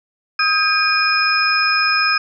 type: tone cluster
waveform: sine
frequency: 1264 / 1605 / 2450 / 5120 Hz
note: D#6 / G6 / D#7 / D#8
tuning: +27 / +40 / -27 / +49 cents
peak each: -19 dBFS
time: 0.39-2.18 s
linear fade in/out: 5 ms
effects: none